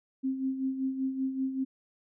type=tone with tremolo; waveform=sine; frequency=264.8 Hz; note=C4; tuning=21 cents sharp; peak=-26 dBFS; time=0.23-1.65 s; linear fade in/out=20 ms; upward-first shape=sine; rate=5.2 Hz; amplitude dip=60%; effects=none